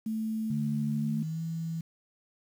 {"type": "tone", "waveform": "sine", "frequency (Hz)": 220, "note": "A3", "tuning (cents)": 0, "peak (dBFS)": -29, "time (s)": [0.06, 1.23], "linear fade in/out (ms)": 5}
{"type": "tone with pitch glide", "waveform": "sine", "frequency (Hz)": [146.83, 163.86], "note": ["D3", "E3"], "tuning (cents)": [0, -10], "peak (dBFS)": -31, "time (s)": [0.5, 1.81], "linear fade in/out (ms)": 5, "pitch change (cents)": 190, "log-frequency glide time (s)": [0.93, 1.42]}
{"effects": ["9-bit"]}